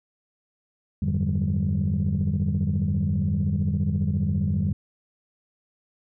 sine tone cluster, 87.6 / 101.9 / 149.8 / 182.5 / 197.5 Hz, F2 / G#2 / D3 / F#3 / G3, +6 / -32 / +35 / -24 / +13 cents, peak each -25 / -28 / -26 / -30 / -26 dBFS, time 1.02-4.73 s, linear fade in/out 5 ms, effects tanh soft clip ceiling -15 dBFS

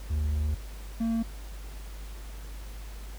triangle tone pair in turn, 75.3 / 227.6 Hz, D2 / A#3, +44 / -41 cents, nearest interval octave + perfect fifth, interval 1915 cents, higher second, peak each -23 dBFS, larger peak neither, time 0.1-0.55 / 1-1.23 s, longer first, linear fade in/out 10 ms, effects added 50 Hz sine -38 dBFS peak until 3.18 s + pink hiss -50 dBFS RMS until 3.18 s

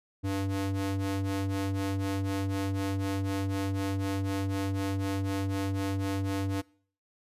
square ring-modulated tone, 98 Hz, G2, in tune, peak -26 dBFS, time 0.23-6.62 s, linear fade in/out 20 ms, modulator 194 Hz, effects noise-tail reverb RT60 0.5 s tail -23 dB re dry + resampled to 32000 Hz

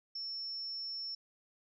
sine tone, 5400 Hz, E8, 41 cents sharp, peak -38 dBFS, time 0.15-1.15 s, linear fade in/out 5 ms, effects none

